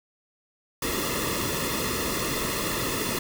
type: noise with comb filter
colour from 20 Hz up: pink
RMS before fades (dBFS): -28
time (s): 0.82-3.19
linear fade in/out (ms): 5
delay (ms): 1.3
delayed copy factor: -0.75
effects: none